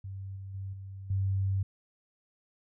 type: tone with level steps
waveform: sine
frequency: 96.8 Hz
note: G2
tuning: 21 cents flat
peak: -37 / -39 / -35 / -40 / -26 dBFS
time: 0.04-1.63 s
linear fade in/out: 5 ms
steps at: 0.36 / 0.54 / 0.73 / 1.1 s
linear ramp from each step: 5 ms
effects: none